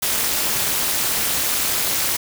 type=noise with amplitude modulation; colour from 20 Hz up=white; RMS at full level=-17 dBFS; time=0.02-2.17 s; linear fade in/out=10 ms; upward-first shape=sine; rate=245 Hz; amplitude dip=85%; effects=none